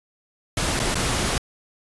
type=noise with dropouts; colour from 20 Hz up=pink; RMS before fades=-23 dBFS; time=0.57-1.38 s; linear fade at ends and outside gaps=2 ms; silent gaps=0.793-0.799 / 0.945-0.954 s; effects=resampled to 24000 Hz